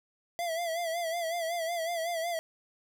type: tone with vibrato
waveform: square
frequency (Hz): 672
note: E5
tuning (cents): +33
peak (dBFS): -31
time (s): 0.39-2.39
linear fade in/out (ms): 0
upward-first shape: sine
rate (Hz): 5.4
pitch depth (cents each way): 73
effects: none